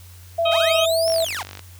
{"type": "tone with pitch glide", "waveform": "sine", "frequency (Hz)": [670, 655.8], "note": ["E5", "E5"], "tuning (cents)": [28, -9], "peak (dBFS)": -17, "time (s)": [0.38, 1.25], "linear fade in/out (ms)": 10, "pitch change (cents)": -37, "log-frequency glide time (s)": [0.52, 0.7]}
{"type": "harmonic tone", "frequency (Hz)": 630, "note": "D#5", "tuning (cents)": 21, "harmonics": [1, 2, 4, 5, 6], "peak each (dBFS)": [-26, -26, -26, -26, -26], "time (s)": [0.45, 0.86], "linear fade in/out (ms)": 10}
{"type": "linear two-way sweep", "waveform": "sawtooth", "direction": "up then down", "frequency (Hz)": [587.3, 5600, 587.3], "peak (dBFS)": -22, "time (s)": [0.51, 1.43], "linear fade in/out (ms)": 10, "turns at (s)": 1.11}
{"type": "click train", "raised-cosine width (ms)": 0.2, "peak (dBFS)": -18, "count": 26, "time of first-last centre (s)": [1.08, 1.593], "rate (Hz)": 48.7}
{"effects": ["added 89 Hz sine -41 dBFS peak until 1.79 s", "white hiss -49 dBFS RMS until 1.79 s"]}